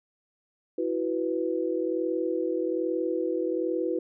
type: chord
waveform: sine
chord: E suspended second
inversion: none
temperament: just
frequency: 329.6 / 370.8 / 494.4 Hz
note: E4 / F#4 / B4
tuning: 0 / +4 / +2 cents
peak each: -29 / -30 / -30 dBFS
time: 0.78-3.99 s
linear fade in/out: 5 ms
effects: none